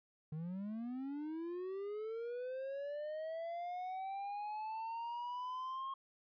triangle linear sweep, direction up, 150 to 1082 Hz, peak -38 dBFS, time 0.32-5.94 s, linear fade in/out 5 ms, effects resampled to 11025 Hz

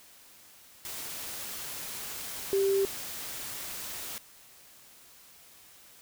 sine tone in noise, 392 Hz, G4, in tune, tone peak -23 dBFS, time 2.53-2.85 s, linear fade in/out 0 ms, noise white, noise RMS -39 dBFS, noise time 0.85-4.18 s, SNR +13 dB, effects white hiss -55 dBFS RMS until 6.01 s

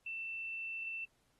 sine tone, 2675 Hz, E7, 25 cents sharp, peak -39 dBFS, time 0.06-1.05 s, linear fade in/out 5 ms, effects pink hiss -75 dBFS RMS until 1.39 s + AAC 32 kbps

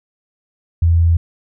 sine tone, 83.9 Hz, E2, 31 cents sharp, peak -9 dBFS, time 0.82-1.17 s, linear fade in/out 5 ms, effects none

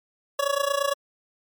25% pulse tone with amplitude modulation, 562 Hz, C#5, 24 cents sharp, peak -15 dBFS, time 0.39-0.94 s, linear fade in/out 5 ms, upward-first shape sine, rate 28.7 Hz, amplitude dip 85%, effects MP3 96 kbps

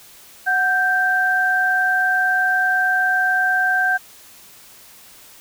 sine tone pair together, 738.5 / 1568 Hz, F#5 / G6, -3 / 0 cents, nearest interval octave + minor second, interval 1303 cents, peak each -21 / -16 dBFS, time 0.46-3.98 s, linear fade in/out 20 ms, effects white hiss -45 dBFS RMS until 5.4 s

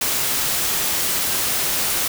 white noise, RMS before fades -21 dBFS, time 0.01-2.08 s, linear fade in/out 5 ms, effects none

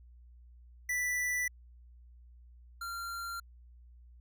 square tone pair in turn, 1975.5 / 1381.1 Hz, B6 / F6, 0 / -20 cents, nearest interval tritone, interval 620 cents, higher first, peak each -31 / -38 dBFS, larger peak first, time 0.89-1.48 / 2.81-3.4 s, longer neither, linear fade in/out 5 ms, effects added 60 Hz sine -53 dBFS peak until 4.2 s

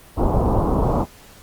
pink low-pass noise, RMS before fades -18 dBFS, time 0.16-1.06 s, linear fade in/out 50 ms, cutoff 1100 Hz, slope 48 dB/octave, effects pink hiss -46 dBFS RMS until 1.42 s + Opus 32 kbps

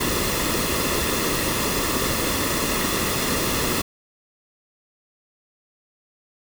pink noise with comb filter, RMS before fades -23 dBFS, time 0-3.82 s, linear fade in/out 10 ms, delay 1.3 ms, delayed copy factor -0.55, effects none

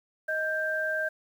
sine tone pair together, 626 / 1577.4 Hz, D#5 / G6, +10 / +10 cents, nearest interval octave + major third, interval 1600 cents, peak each -31 / -28 dBFS, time 0.28-1.09 s, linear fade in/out 10 ms, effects 9-bit

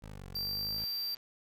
15% pulse linear two-way sweep, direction down then up, 54.8 to 45.75 to 54.8 Hz, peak -38 dBFS, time 0.02-0.85 s, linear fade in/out 10 ms, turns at 0.26 s
square tone, 4699 Hz, D8, in tune, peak -34 dBFS, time 0.35-1.15 s, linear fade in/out 5 ms
click train, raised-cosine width 0.2 ms, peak -38 dBFS, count 50, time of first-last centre 0.78-1.169 s, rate 126 Hz
effects none

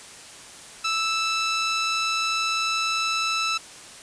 15% pulse tone, 1318.5 Hz, E6, in tune, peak -16 dBFS, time 0.84-3.58 s, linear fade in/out 10 ms, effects white hiss -43 dBFS RMS until 4.02 s + resampled to 22050 Hz

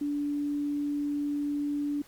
sine tone, 290 Hz, D4, 22 cents flat, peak -27 dBFS, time 0.01-2.02 s, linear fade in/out 5 ms, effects pink hiss -56 dBFS RMS until 2.07 s + MP3 96 kbps

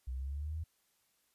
sine exponential sweep, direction up, 61.74 to 82.41 Hz, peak -36 dBFS, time 0.07-0.64 s, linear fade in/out 10 ms, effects white hiss -75 dBFS RMS until 1.34 s + resampled to 32000 Hz

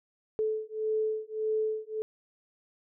sine beating tone pair, 433.9 / 435.6 Hz, A4 / A4, -24 / -17 cents, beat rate 1.7 Hz, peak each -31 dBFS, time 0.39-2.02 s, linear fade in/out 0 ms, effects none

